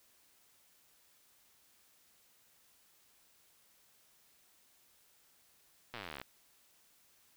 slowing click train, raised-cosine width 0.3 ms, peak -27 dBFS, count 25, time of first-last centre 5.94-6.215 s, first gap 8 ms, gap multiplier 1.03, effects white hiss -68 dBFS RMS until 7.36 s

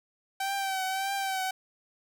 sawtooth tone with vibrato, 772 Hz, G5, 27 cents flat, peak -25 dBFS, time 0.4-1.51 s, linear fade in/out 5 ms, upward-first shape triangle, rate 1.7 Hz, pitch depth 48 cents each way, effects none

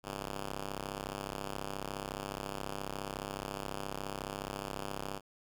5% pulse ring-modulated tone, 99.1 Hz, G2, 19 cents sharp, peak -24 dBFS, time 0.03-5.21 s, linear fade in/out 50 ms, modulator 66.7 Hz, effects none

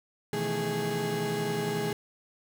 35% pulse tone cluster, 125.6 / 158.3 / 169.4 / 218.7 / 413.5 Hz, B2 / D#3 / E3 / A3 / G#4, +30 / +30 / +48 / -10 / -8 cents, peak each -37 / -34 / -37 / -35 / -29 dBFS, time 0.33-1.93 s, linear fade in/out 2 ms, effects none

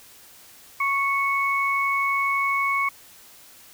sine tone pair together, 1106 / 2212 Hz, C#6 / C#7, -4 / -4 cents, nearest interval octave, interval 1200 cents, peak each -23 dBFS, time 0.8-2.89 s, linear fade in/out 5 ms, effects white hiss -49 dBFS RMS until 3.73 s

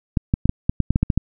clicks, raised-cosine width 5 ms, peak -4 dBFS, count 11, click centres 0.172 / 0.339 / 0.456 / 0.494 / 0.695 / 0.803 / 0.906 / 0.959 / 1.03 / 1.102 / 1.176 s, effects none

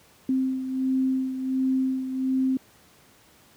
sine beating tone pair, 261.6 / 263 Hz, C4 / C4, 0 / +9 cents, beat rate 1.4 Hz, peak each -23 / -30 dBFS, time 0.29-2.57 s, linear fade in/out 2 ms, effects pink hiss -56 dBFS RMS until 3.56 s + high-pass 80 Hz 12 dB/octave

